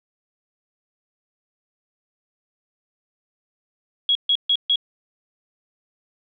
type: tone bursts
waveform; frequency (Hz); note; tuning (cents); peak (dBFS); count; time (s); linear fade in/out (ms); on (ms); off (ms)
sine; 3322; G#7; 0; -15; 4; 4.09-4.758; 2; 62; 140
effects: none